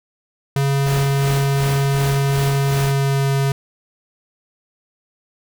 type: tone with pitch glide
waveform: square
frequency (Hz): 138.59 to 137.47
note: C#3 to C#3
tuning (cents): 0 to -14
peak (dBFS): -16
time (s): 0.56-3.52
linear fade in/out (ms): 2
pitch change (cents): -14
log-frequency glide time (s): 2.62-3.31
type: noise with tremolo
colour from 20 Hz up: pink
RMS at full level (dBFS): -27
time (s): 0.86-2.92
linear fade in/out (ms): 5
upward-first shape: sine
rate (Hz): 2.7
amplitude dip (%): 70
effects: none